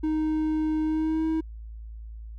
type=tone with pitch glide; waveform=triangle; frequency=311.1 to 319.3 Hz; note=D#4 to D#4; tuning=0 to +45 cents; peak=-21 dBFS; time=0.03-1.41 s; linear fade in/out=10 ms; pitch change=+45 cents; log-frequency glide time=0.83-1.26 s; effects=added 55 Hz sine -37 dBFS peak until 2.38 s